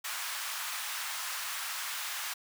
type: high-pass noise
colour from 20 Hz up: pink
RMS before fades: -37 dBFS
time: 0.04-2.34 s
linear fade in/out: 10 ms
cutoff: 1000 Hz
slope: 24 dB/octave
effects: none